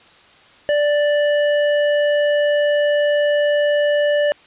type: tone with tanh clipping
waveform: sine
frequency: 587 Hz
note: D5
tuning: 1 cent flat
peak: -16 dBFS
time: 0.69-4.32 s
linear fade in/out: 0 ms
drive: 17 dB
effects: white hiss -48 dBFS RMS until 4.46 s + resampled to 8000 Hz